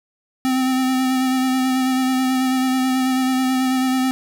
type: tone with vibrato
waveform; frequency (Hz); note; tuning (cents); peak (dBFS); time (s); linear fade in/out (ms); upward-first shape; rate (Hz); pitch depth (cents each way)
square; 259.1; C4; -17; -17; 0.45-4.11; 0; sine; 9.2; 20
effects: none